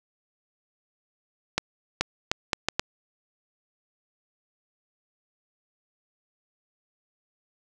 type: accelerating click train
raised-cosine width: 0.2 ms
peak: -5 dBFS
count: 6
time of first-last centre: 1.58-2.795 s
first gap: 430 ms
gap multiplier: 0.71
effects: none